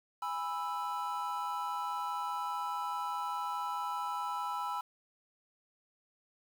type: chord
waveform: triangle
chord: E major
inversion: first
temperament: just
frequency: 824.1 / 988.9 / 1318.5 Hz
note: G#5 / B5 / E6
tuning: -14 / +2 / 0 cents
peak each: -38 / -35 / -37 dBFS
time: 0.22-4.81 s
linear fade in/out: 5 ms
effects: 9-bit